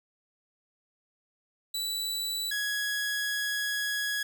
sawtooth tone pair in turn, 3951 / 1669.4 Hz, B7 / G#6, 0 / +9 cents, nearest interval octave + minor third, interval 1491 cents, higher first, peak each -27 / -25 dBFS, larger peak second, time 1.74-2.51 / 2.51-4.23 s, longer second, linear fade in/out 5 ms, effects none

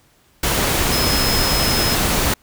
sine tone in noise, 5140 Hz, E8, 45 cents flat, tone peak -21 dBFS, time 0.92-1.95 s, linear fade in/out 5 ms, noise pink, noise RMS -18 dBFS, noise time 0.43-2.34 s, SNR -6 dB, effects pink hiss -56 dBFS RMS until 2.42 s

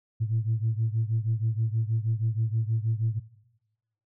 sine beating tone pair, 110 / 116.3 Hz, A2 / A#2, 0 / -4 cents, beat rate 6.3 Hz, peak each -24 / -28 dBFS, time 0.2-3.2 s, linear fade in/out 20 ms, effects noise-tail reverb RT60 1.0 s tail -19 dB re dry + tanh soft clip ceiling -18 dBFS

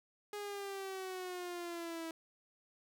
sawtooth exponential sweep, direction down, 415.3 to 324.7 Hz, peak -37 dBFS, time 0.33-2.11 s, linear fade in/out 2 ms, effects none

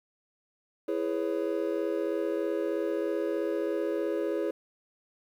triangle chord, C# minor seventh, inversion first, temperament just, 332.6 / 415.8 / 498.9 / 554.4 Hz, E4 / G#4 / B4 / C#5, +16 / +2 / +17 / 0 cents, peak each -30 / -30 / -34 / -32 dBFS, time 0.88-4.51 s, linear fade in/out 5 ms, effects 10-bit

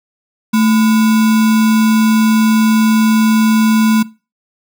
sine tone with sample-and-hold, 220 Hz, A3, in tune, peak -8 dBFS, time 0.53-4.03 s, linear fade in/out 10 ms, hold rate 1225 Hz, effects noise-tail reverb RT60 0.3 s tail -20 dB re dry

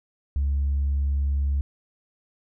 sine tone, 70 Hz, C#2, 18 cents sharp, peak -19 dBFS, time 0.36-1.61 s, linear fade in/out 0 ms, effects tanh soft clip ceiling -18 dBFS

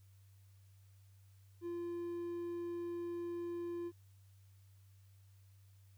triangle tone, 345 Hz, F4, 21 cents flat, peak -37 dBFS, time 1.61-3.92 s, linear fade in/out 50 ms, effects added 97 Hz sine -60 dBFS peak until 5.97 s + white hiss -75 dBFS RMS until 5.97 s

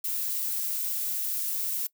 violet noise, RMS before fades -30 dBFS, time 0.04-1.87 s, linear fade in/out 5 ms, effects noise-tail reverb RT60 0.1 s tail -22 dB re dry

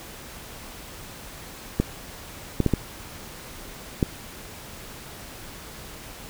clicks, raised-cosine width 3 ms, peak -6 dBFS, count 5, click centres 1.8 / 2.603 / 2.663 / 2.737 / 4.028 s, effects pink hiss -41 dBFS RMS until 6.29 s

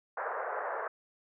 pink band-pass noise, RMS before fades -36 dBFS, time 0.17-0.88 s, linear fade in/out 5 ms, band 460 to 1700 Hz, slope 48 dB/octave, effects none

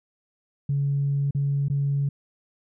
sine tone with dropouts, 140.7 Hz, C#3, 26 cents sharp, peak -20 dBFS, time 0.69-2.09 s, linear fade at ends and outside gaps 5 ms, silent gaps 1.309-1.348 / 1.684-1.699 s, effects tanh soft clip ceiling -16 dBFS

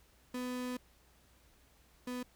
35% pulse tone pair in turn, 249.9 / 248.8 Hz, B3 / B3, +21 / +13 cents, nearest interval unison, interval 8 cents, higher first, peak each -35 / -36 dBFS, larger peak first, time 0.34-0.77 / 2.07-2.23 s, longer first, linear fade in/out 5 ms, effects added 60 Hz sine -67 dBFS peak until 2.35 s + pink hiss -67 dBFS RMS until 2.35 s

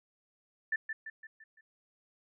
sine tone with echo, 1767 Hz, A6, 7 cents sharp, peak -28 dBFS, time 0.72-0.76 s, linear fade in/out 5 ms, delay 170 ms, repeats 5, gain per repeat -6 dB, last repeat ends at 1.61 s, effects none

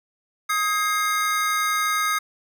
square tone cluster, 1256 / 1628 / 2117 Hz, D#6 / G#6 / C7, +16 / -35 / +20 cents, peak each -23 / -30 / -27 dBFS, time 0.49-2.19 s, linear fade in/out 10 ms, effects none

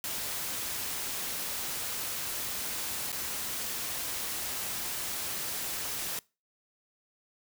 white noise with dropouts, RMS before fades -35 dBFS, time 0.04-6.19 s, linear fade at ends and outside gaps 1 ms, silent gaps 3.119-3.127 s, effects noise-tail reverb RT60 0.3 s tail -24 dB re dry

